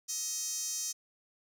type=tone with high-pass filter; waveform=sawtooth; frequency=630 Hz; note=D#5; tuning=21 cents sharp; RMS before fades=-36 dBFS; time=0.08-0.93 s; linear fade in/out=20 ms; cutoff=6100 Hz; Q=5.3; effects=none